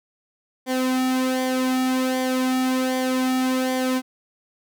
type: tone with flanger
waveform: sawtooth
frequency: 257.6 Hz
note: C4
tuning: 27 cents flat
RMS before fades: -22 dBFS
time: 0.66-4.02 s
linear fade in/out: 50 ms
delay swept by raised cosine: 0.74 to 1.94 ms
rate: 1.3 Hz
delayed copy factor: -0.65
effects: none